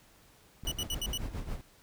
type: clicks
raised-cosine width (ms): 5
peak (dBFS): -33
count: 7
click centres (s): 0.636 / 0.698 / 0.862 / 1.069 / 1.155 / 1.259 / 1.394
type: noise with tremolo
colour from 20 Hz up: brown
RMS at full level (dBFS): -35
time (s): 0.65-1.61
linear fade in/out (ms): 0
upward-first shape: sine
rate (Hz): 7.2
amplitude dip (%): 70
type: tone bursts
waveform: sawtooth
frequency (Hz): 2948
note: F#7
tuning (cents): -7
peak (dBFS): -29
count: 5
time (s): 0.67-1.176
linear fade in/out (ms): 2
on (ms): 46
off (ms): 69
effects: pink hiss -61 dBFS RMS until 1.82 s